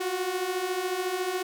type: beating tone pair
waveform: sawtooth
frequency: 357.4 / 371.4 Hz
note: F4 / F#4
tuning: +40 / +7 cents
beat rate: 14 Hz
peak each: -29 / -25 dBFS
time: 0-1.43 s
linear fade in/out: 10 ms
effects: none